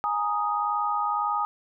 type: chord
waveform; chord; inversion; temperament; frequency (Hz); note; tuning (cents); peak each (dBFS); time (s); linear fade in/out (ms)
sine; Ab suspended second; none; equal; 830.6 / 932.3 / 1244.5; Ab5 / Bb5 / Eb6; 0 / 0 / 0; -28 / -31 / -26; 0.04-1.45; 0
effects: none